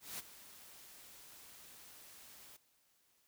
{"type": "noise with ADSR envelope", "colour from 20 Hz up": "white", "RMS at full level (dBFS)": -43, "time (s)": [0, 2.57], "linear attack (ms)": 190, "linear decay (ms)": 21, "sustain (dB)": -14, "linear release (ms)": 10, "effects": ["white hiss -74 dBFS RMS until 3.27 s"]}